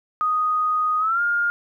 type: tone with pitch glide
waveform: sine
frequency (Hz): 1244.5 to 1413.1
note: D#6 to F6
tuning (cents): 0 to +20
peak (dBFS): -18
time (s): 0.21-1.5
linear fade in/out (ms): 0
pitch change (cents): +220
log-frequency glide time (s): 0.99-1.21
effects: 10-bit